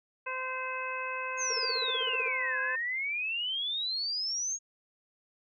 harmonic tone, 516 Hz, C5, 24 cents flat, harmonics 1 / 2 / 3 / 4 / 5, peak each -41 / -37 / -39 / -43 / -38 dBFS, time 0.26-2.76 s, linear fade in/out 10 ms
sine exponential two-way sweep, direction down then up, 6645 to 1616 to 6645 Hz, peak -30 dBFS, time 1.37-4.59 s, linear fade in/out 50 ms, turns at 2.6 s
triangle tone bursts, 466.3 Hz, A#4, 1 cent sharp, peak -32 dBFS, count 13, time 1.5-2.284 s, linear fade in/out 5 ms, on 28 ms, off 35 ms
effects none

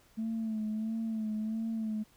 sine tone with vibrato, 220 Hz, A3, in tune, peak -30 dBFS, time 0.17-2.04 s, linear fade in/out 20 ms, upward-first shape sine, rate 1.5 Hz, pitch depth 44 cents each way, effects tanh soft clip ceiling -28 dBFS + pink hiss -64 dBFS RMS until 2.16 s

